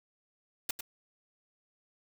white noise with echo, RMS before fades -31 dBFS, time 0.69-0.71 s, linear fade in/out 5 ms, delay 99 ms, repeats 1, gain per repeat -8 dB, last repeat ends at 0.809 s, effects none

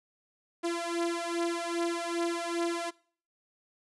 sawtooth beating tone pair, 339.1 / 341.6 Hz, E4 / F4, +49 / -38 cents, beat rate 2.5 Hz, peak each -29 dBFS, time 0.63-2.91 s, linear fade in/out 20 ms, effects noise-tail reverb RT60 0.5 s tail -23 dB re dry + resampled to 24000 Hz

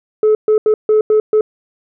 sine tone bursts at uneven times, 430 Hz, A4, 40 cents flat, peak -6 dBFS, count 6, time 0.23-0.35 / 0.48-0.58 / 0.66-0.74 / 0.89-1.01 / 1.1-1.2 / 1.33-1.41 s, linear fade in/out 2 ms, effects tanh soft clip ceiling -6 dBFS

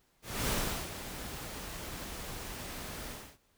pink noise with ADSR envelope, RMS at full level -31 dBFS, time 0.22-3.38 s, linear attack 270 ms, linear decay 400 ms, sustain -11 dB, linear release 300 ms, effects pink hiss -71 dBFS RMS until 3.57 s

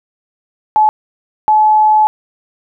sine tone bursts at uneven times, 858 Hz, A5, 44 cents flat, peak -6 dBFS, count 2, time 0.76-0.89 / 1.48-2.07 s, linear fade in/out 0 ms, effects none

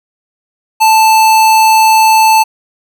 square tone, 880 Hz, A5, in tune, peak -5 dBFS, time 0.8-2.44 s, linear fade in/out 20 ms, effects none

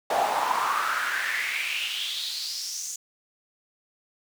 brown noise with high-pass filter sweep, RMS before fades -28 dBFS, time 0.1-2.96 s, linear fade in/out 5 ms, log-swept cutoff 690 to 6800 Hz, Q 5.5, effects none

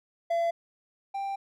triangle tone pair in turn, 677 / 788.2 Hz, E5 / G5, +46 / +9 cents, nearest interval minor third, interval 263 cents, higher second, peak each -22 / -28 dBFS, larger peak first, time 0.3-0.51 / 1.14-1.36 s, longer second, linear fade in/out 10 ms, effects none

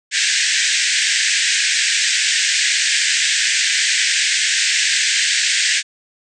pink band-pass noise, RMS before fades -17 dBFS, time 0.11-5.83 s, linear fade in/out 50 ms, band 1600 to 8400 Hz, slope 96 dB/octave, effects none

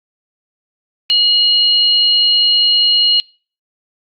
sine tone pair together, 2905 / 4210 Hz, F#7 / C8, -32 / +10 cents, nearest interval tritone, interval 642 cents, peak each -12 dBFS, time 1.1-3.2 s, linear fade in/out 0 ms, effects noise-tail reverb RT60 0.4 s tail -26 dB re dry + Opus 48 kbps

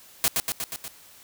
white noise with echo, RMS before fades -21 dBFS, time 0.24-0.28 s, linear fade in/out 0 ms, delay 120 ms, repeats 5, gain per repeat -3 dB, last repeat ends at 0.88 s, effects white hiss -51 dBFS RMS until 1.23 s

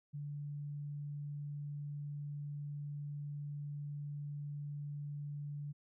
sine tone, 145.4 Hz, D3, 17 cents flat, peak -40 dBFS, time 0.13-5.73 s, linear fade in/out 20 ms, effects none

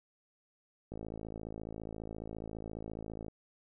click train, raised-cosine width 2 ms, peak -29 dBFS, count 130, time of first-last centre 0.92-3.283 s, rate 54.6 Hz, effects none

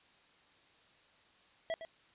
square tone with echo, 654 Hz, E5, 14 cents flat, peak -34 dBFS, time 1.7-1.74 s, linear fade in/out 0 ms, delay 110 ms, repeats 1, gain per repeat -10 dB, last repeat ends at 1.85 s, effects white hiss -65 dBFS RMS until 2.14 s + resampled to 8000 Hz

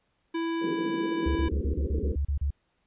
square tone, 330.8 Hz, E4, 6 cents sharp, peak -28 dBFS, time 0.34-1.49 s, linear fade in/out 10 ms
white band-pass noise, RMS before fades -35 dBFS, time 0.61-2.16 s, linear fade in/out 10 ms, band 160 to 490 Hz, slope 96 dB/octave
sine tone bursts, 70.7 Hz, C#2, 35 cents sharp, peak -24 dBFS, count 10, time 1.26-2.506 s, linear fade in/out 5 ms, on 94 ms, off 34 ms
effects pink hiss -73 dBFS RMS until 2.86 s + resampled to 8000 Hz

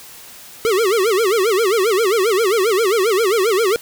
square tone with vibrato, 415.3 Hz, G#4, in tune, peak -14 dBFS, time 0.65-3.76 s, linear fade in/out 0 ms, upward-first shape sine, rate 7.5 Hz, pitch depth 220 cents each way, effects white hiss -39 dBFS RMS until 3.81 s

